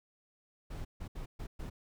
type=noise bursts at uneven times; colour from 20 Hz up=brown; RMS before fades=-41 dBFS; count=5; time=0.7-0.85 / 1-1.08 / 1.15-1.26 / 1.39-1.47 / 1.59-1.7 s; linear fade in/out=10 ms; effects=none